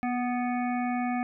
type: harmonic tone with a mistuned harmonic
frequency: 246.9 Hz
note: B3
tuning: in tune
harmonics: 1 / 3 / 5 / 7 / 9 / 10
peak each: -28 / -31 / -40 / -42 / -40 / -48 dBFS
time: 0.03-1.23 s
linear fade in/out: 0 ms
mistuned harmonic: 1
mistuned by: -17 cents
effects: none